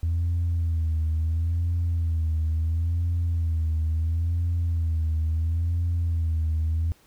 sine tone with vibrato, 82.41 Hz, E2, in tune, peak -20 dBFS, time 0.03-6.92 s, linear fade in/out 0 ms, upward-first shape sine, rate 0.73 Hz, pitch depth 69 cents each way, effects tanh soft clip ceiling -19 dBFS + pink hiss -59 dBFS RMS until 7.06 s

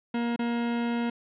40% pulse tone with dropouts, 236.1 Hz, A#3, 22 cents sharp, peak -25 dBFS, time 0.14-1.1 s, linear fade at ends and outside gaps 5 ms, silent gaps 0.362-0.391 s, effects resampled to 8000 Hz + 10-bit

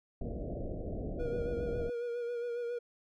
pink low-pass noise, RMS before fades -38 dBFS, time 0.21-1.9 s, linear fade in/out 5 ms, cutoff 690 Hz, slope 96 dB/octave
triangle tone with vibrato, 477.2 Hz, A#4, 41 cents sharp, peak -32 dBFS, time 1.19-2.79 s, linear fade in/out 10 ms, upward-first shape sine, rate 7.3 Hz, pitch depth 32 cents each way
effects none

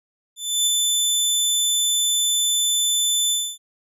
20% pulse tone with ADSR envelope, 3520 Hz, A7, in tune, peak -10 dBFS, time 0.36-3.58 s, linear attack 310 ms, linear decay 4 ms, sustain -2 dB, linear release 270 ms, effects none

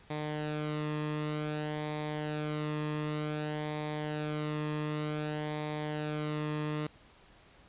sawtooth tone with flanger, 151.3 Hz, D#3, 48 cents flat, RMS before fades -35 dBFS, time 0.1-6.87 s, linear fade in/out 5 ms, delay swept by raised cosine 0.69 to 1.36 ms, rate 0.54 Hz, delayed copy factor -0.55, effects pink hiss -59 dBFS RMS until 7.68 s + resampled to 8000 Hz

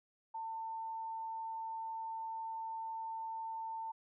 sine tone, 897 Hz, A5, 33 cents sharp, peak -39 dBFS, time 0.34-3.92 s, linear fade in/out 10 ms, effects none

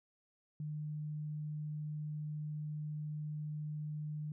sine tone, 151.2 Hz, D#3, 49 cents flat, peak -38 dBFS, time 0.6-4.32 s, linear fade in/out 2 ms, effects none

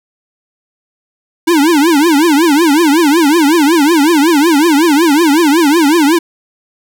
square tone with vibrato, 311.1 Hz, D#4, in tune, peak -7 dBFS, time 1.47-6.19 s, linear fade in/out 10 ms, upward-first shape triangle, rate 5.4 Hz, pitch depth 240 cents each way, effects none

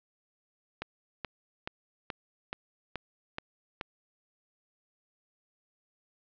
click train, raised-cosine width 0.3 ms, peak -18 dBFS, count 8, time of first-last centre 0.82-3.811 s, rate 2.34 Hz, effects low-pass 4000 Hz 12 dB/octave

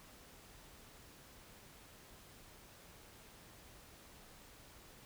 silence, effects pink hiss -59 dBFS RMS until 5.05 s

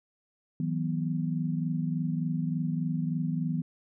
sine chord, E suspended second, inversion none, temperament equal with one note detuned, 161.61 / 185 / 246.9 Hz, E3 / F#3 / B3, -34 / 0 / 0 cents, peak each -29 / -34 / -33 dBFS, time 0.6-3.62 s, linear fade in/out 2 ms, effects none

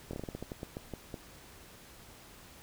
slowing click train, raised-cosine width 2 ms, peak -25 dBFS, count 13, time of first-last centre 0.11-1.142 s, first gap 23 ms, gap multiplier 1.22, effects pink hiss -54 dBFS RMS until 2.62 s

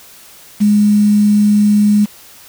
sine tone with quantisation, 207.9 Hz, G#3, 2 cents sharp, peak -7 dBFS, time 0.6-2.06 s, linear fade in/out 20 ms, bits 5, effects white hiss -40 dBFS RMS until 2.48 s

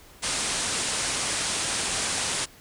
white low-pass noise, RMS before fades -28 dBFS, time 0.22-2.46 s, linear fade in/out 20 ms, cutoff 9800 Hz, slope 96 dB/octave, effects pink hiss -51 dBFS RMS until 2.6 s

